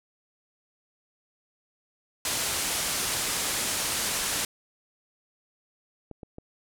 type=low-pass noise; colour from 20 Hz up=white; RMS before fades=-29 dBFS; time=2.25-4.45 s; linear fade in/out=2 ms; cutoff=11000 Hz; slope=24 dB/octave
type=clicks; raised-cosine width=2 ms; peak=-27 dBFS; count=3; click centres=6.113 / 6.232 / 6.384 s
effects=none